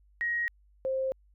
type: tone pair in turn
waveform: sine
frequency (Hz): 1888 / 528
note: A#6 / C5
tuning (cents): +22 / +16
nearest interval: octave + minor seventh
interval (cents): 2206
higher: first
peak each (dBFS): -27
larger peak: neither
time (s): 0.21-0.48 / 0.85-1.12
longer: neither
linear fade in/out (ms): 0
effects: added 50 Hz sine -59 dBFS peak until 1.34 s